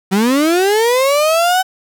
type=linear sweep; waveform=35% pulse; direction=up; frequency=183.2 to 761 Hz; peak=-9 dBFS; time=0.11-1.63 s; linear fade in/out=20 ms; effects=none